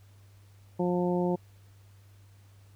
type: harmonic tone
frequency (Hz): 177.8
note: F3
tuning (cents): +31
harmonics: 1 / 2 / 3 / 4 / 5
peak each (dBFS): -28 / -29 / -33 / -38 / -37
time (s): 0.79-1.36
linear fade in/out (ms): 10
effects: added 99 Hz sine -53 dBFS peak until 2.75 s + pink hiss -65 dBFS RMS until 2.75 s